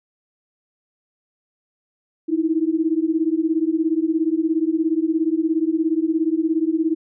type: beating tone pair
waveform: sine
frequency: 313.1 / 330.1 Hz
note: D#4 / E4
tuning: +11 / +2 cents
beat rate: 17 Hz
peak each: -20 dBFS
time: 2.28-6.95 s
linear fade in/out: 20 ms
effects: none